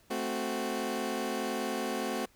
20% pulse chord, F# diminished, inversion first, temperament equal, 220 / 261.6 / 370 Hz, A3 / C4 / F#4, 0 / 0 / 0 cents, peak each -31 dBFS, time 0.1-2.26 s, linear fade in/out 10 ms, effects pink hiss -64 dBFS RMS until 2.35 s

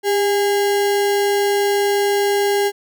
sine tone with sample-and-hold, 401.9 Hz, G4, 43 cents sharp, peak -14 dBFS, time 0.03-2.72 s, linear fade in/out 50 ms, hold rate 1225 Hz, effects none

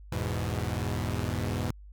sawtooth chord, E major, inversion none, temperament equal, 82.41 / 103.83 / 123.47 Hz, E2 / G#2 / B2, 0 / 0 / 0 cents, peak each -29 / -29 / -30 dBFS, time 0.12-1.71 s, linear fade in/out 5 ms, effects added 50 Hz sine -45 dBFS peak until 1.92 s

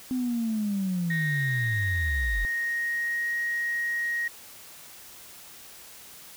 sine linear sweep, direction down, 258.4 to 43.65 Hz, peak -24 dBFS, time 0.11-2.45 s, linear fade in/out 0 ms
sine tone with pitch glide, 1864.7 to 1882 Hz, A#6 to A#6, 0 to +16 cents, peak -25 dBFS, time 1.1-4.28 s, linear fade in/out 5 ms, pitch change +16 cents, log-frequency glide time 2.5-3.36 s
effects tanh soft clip ceiling -20 dBFS + white hiss -47 dBFS RMS until 6.36 s

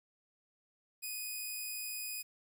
5% pulse tone, 2489 Hz, D#7, in tune, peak -29 dBFS, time 1.02-2.23 s, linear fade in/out 20 ms, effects 11-bit

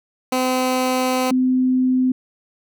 15% pulse / sine tone pair in turn, 256.1 / 256.1 Hz, C4 / C4, -37 / -37 cents, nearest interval unison, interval 0 cents, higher neither, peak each -11 / -14 dBFS, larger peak first, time 0.32-1.31 / 1.31-2.12 s, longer first, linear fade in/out 5 ms, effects none

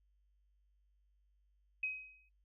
sine tone with exponential decay, 2530 Hz, D#7, 28 cents sharp, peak -32 dBFS, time 1.83-2.29 s, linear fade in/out 5 ms, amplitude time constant 100 ms, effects noise-tail reverb RT60 0.1 s tail -21 dB re dry + added 50 Hz sine -70 dBFS peak until 2.44 s

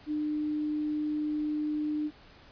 sine tone, 301.6 Hz, D4, 46 cents sharp, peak -28 dBFS, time 0.06-2.11 s, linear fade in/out 50 ms, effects pink hiss -55 dBFS RMS until 2.51 s + resampled to 11025 Hz

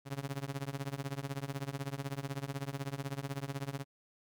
sawtooth tone with tremolo, 138.59 Hz, C#3, in tune, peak -29 dBFS, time 0.05-3.85 s, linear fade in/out 50 ms, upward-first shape triangle, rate 16 Hz, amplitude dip 100%, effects none

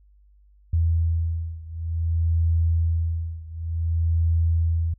sine beating tone pair, 82.5 / 83.05 Hz, E2 / E2, +2 / +13 cents, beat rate 0.55 Hz, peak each -22 / -24 dBFS, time 0.73-4.94 s, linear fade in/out 5 ms, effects added 50 Hz sine -52 dBFS peak until 4.98 s

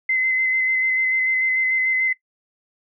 sine tone with vibrato, 2053 Hz, C7, 33 cents flat, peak -17 dBFS, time 0.09-2.13 s, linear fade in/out 5 ms, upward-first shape square, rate 6.8 Hz, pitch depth 14 cents each way, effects noise-tail reverb RT60 0.1 s tail -18 dB re dry

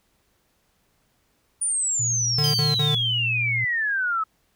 sine exponential sweep, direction down, 9530 to 1276 Hz, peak -21 dBFS, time 1.61-4.24 s, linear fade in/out 10 ms
sine tone, 118.3 Hz, A#2, 26 cents sharp, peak -27 dBFS, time 1.99-3.65 s, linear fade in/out 10 ms
square tone bursts, 149.8 Hz, D3, 35 cents sharp, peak -23 dBFS, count 3, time 2.38-2.95 s, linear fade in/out 5 ms, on 160 ms, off 45 ms
sawtooth tone with exponential decay, 3136 Hz, G7, in tune, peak -22 dBFS, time 2.44-3.32 s, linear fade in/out 0 ms, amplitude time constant 190 ms
effects pink hiss -67 dBFS RMS until 4.55 s

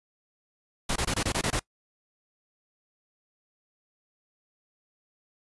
pink noise bursts, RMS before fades -27 dBFS, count 8, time 0.89-1.595 s, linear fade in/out 5 ms, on 68 ms, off 23 ms, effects noise-tail reverb RT60 0.1 s tail -23 dB re dry + resampled to 24000 Hz

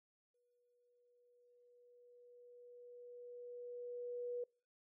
sine tone with exponential growth, 486.3 Hz, B4, 27 cents flat, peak -39 dBFS, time 0.34-4.44 s, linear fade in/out 5 ms, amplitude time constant 890 ms, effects noise-tail reverb RT60 0.4 s tail -25 dB re dry

